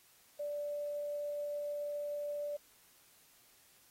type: tone with quantisation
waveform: sine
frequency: 585 Hz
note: D5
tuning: 7 cents flat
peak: -36 dBFS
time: 0.39-2.57 s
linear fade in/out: 10 ms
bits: 10
effects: white hiss -65 dBFS RMS until 3.9 s + AAC 48 kbps